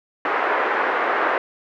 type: band-pass noise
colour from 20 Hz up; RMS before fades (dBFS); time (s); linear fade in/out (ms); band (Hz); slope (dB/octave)
white; -21; 0.25-1.38; 2; 360 to 1700; 24
effects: none